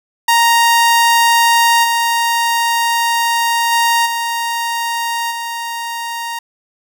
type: tone with level steps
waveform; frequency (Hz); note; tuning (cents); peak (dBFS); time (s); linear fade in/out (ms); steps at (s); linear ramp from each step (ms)
sawtooth; 932.3; A#5; 0; -5 / -9 / -7 / -13 / -17; 0.28-6.39; 5; 1.83 / 3.71 / 4.05 / 5.3; 20
effects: none